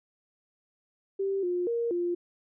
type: tone with pitch steps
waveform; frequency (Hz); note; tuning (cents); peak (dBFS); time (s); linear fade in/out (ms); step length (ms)
sine; 390.9 / 355.5 / 467.8 / 349.5; G4 / F4 / A#4 / F4; -5 / +31 / +6 / +1; -26; 1.19-2.15; 10; 240
effects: none